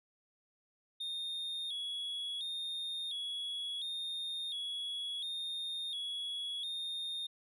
sine tone with vibrato, 3508 Hz, A7, 6 cents flat, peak -34 dBFS, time 1-7.27 s, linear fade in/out 10 ms, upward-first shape square, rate 0.71 Hz, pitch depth 76 cents each way, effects tanh soft clip ceiling -36 dBFS

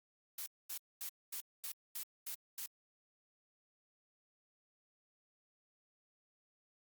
blue noise bursts, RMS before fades -43 dBFS, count 8, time 0.38-2.662 s, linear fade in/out 5 ms, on 84 ms, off 230 ms, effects Opus 48 kbps

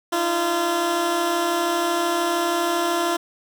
15% pulse tone pair together, 310 / 342.9 Hz, D#4 / F4, -6 / -32 cents, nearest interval major second, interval 174 cents, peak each -23 / -14 dBFS, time 0.12-3.17 s, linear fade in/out 10 ms, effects none

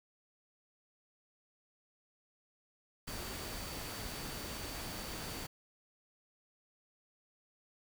sine tone in noise, 4571 Hz, D8, 48 cents flat, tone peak -52 dBFS, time 3.07-5.47 s, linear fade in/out 10 ms, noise pink, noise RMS -43 dBFS, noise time 3.07-5.47 s, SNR -12 dB, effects none

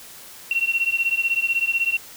sine beating tone pair, 2721 / 2737 Hz, F7 / F7, -46 / -36 cents, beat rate 16 Hz, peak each -22 / -22 dBFS, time 0.51-1.97 s, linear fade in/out 2 ms, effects white hiss -42 dBFS RMS until 2.16 s

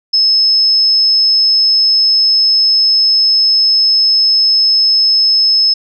sine tone, 5200 Hz, E8, 24 cents flat, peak -7 dBFS, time 0.13-5.74 s, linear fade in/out 10 ms, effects none

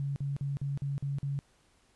sine tone bursts, 140 Hz, C#3, 18 cents sharp, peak -30 dBFS, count 7, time 0-1.39 s, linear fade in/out 0 ms, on 160 ms, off 45 ms, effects pink hiss -67 dBFS RMS until 1.95 s + resampled to 24000 Hz

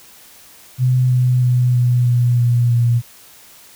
sine tone with pitch steps, 127 / 125.61 / 124.24 / 122.89 / 121.55 / 120.22 / 118.91 Hz, B2 / B2 / B2 / B2 / B2 / B2 / A#2, +49 / +30 / +11 / -8 / -27 / -46 / +35 cents, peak -11 dBFS, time 0.78-3.02 s, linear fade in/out 50 ms, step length 320 ms, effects white hiss -44 dBFS RMS until 3.75 s

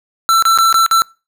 square tone with dropouts, 1339 Hz, E6, 27 cents sharp, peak -9 dBFS, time 0.29-1.02 s, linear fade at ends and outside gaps 0 ms, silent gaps 0.424-0.453 / 0.576-0.586 / 0.727-0.743 / 0.863-0.912 s, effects noise-tail reverb RT60 0.3 s tail -24 dB re dry

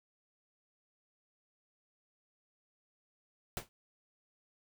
pink noise with exponential decay, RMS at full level -35 dBFS, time 3.57-3.69 s, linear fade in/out 0 ms, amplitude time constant 24 ms, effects none

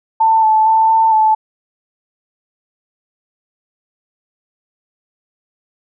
sine tone with pitch steps, 891 / 872 / 887 / 893 / 871 Hz, A5 / A5 / A5 / A5 / A5, +22 / -16 / +14 / +25 / -18 cents, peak -8 dBFS, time 0.2-1.35 s, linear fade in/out 10 ms, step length 230 ms, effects none

